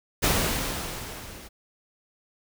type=noise with level ramp; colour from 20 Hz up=pink; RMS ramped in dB=-21 to -45 dBFS; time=0.22-1.49 s; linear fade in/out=20 ms; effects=none